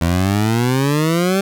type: exponential sweep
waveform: 20% pulse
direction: up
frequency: 82.41 to 198.1 Hz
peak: -9 dBFS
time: 0.01-1.41 s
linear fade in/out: 5 ms
effects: none